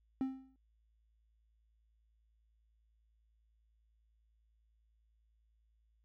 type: tone with exponential decay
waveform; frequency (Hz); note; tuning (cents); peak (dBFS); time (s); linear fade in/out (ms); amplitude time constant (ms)
triangle; 264.2; C4; +17; -28; 0.21-0.56; 1; 74
effects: added 55 Hz sine -70 dBFS peak until 6.04 s